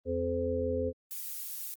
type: harmonic tone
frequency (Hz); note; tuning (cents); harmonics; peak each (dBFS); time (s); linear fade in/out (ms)
85.8; F2; -30; 1 / 3 / 5 / 6; -36 / -36 / -34 / -32; 0.05-0.93; 50
type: noise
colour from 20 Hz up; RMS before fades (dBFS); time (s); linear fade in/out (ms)
violet; -39; 1.11-1.74; 0
effects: Opus 32 kbps